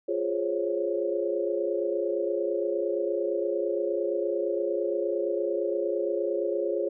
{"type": "chord", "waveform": "sine", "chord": "Db major seventh", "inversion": "first", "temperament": "equal with one note detuned", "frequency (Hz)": [349.2, 415.3, 525.7, 554.4], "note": ["F4", "Ab4", "C5", "Db5"], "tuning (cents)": [0, 0, 8, 0], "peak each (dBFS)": [-30, -30, -34, -30], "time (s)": [0.08, 6.89], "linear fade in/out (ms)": 10, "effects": []}